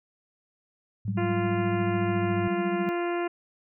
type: tone with pitch glide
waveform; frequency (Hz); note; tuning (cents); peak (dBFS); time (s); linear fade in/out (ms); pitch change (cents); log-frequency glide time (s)
sine; 106.7 to 103.6; G#2 to G#2; +47 to -4; -29; 1.05-2.48; 5; -51; 1.73-2.32
type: tone with tremolo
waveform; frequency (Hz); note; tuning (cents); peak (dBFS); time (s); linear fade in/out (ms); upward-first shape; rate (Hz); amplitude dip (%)
sine; 191.3; G3; -42; -25; 1.08-2.89; 0; sine; 14; 90
type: harmonic tone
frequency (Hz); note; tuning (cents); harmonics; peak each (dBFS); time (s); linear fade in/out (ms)
347.3; F4; -10; 1 / 2 / 3 / 4 / 5 / 6 / 7 / 8; -27 / -33 / -37 / -39 / -41 / -43 / -44 / -45; 1.17-3.28; 10
effects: none